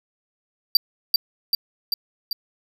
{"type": "tone with echo", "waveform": "square", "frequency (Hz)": 4699, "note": "D8", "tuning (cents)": 0, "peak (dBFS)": -11, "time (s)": [0.75, 0.77], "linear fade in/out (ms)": 2, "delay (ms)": 390, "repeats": 4, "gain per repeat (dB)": -3, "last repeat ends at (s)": 2.33, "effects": []}